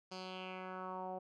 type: tone with low-pass filter sweep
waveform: 10% pulse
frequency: 185.8 Hz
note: F#3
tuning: 7 cents sharp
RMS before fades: -45 dBFS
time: 0.11-1.19 s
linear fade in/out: 10 ms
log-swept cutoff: 5300 to 660 Hz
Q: 3.1
effects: none